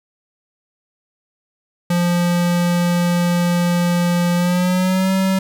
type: tone with pitch glide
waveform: square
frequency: 174.61 to 190.41 Hz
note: F3 to F#3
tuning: 0 to +50 cents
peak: -15 dBFS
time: 1.9-5.39 s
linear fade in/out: 5 ms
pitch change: +150 cents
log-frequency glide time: 4.35-5.11 s
effects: 9-bit